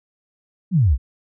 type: exponential sweep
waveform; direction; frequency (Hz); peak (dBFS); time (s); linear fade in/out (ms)
sine; down; 207.4 to 55; -12; 0.71-0.98; 50
effects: none